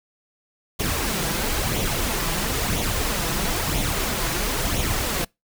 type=noise with flanger; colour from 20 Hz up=pink; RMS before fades=-24 dBFS; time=0.79-5.25 s; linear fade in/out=10 ms; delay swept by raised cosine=0.3 to 6.1 ms; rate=1 Hz; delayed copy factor=+0.55; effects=noise-tail reverb RT60 0.2 s tail -26 dB re dry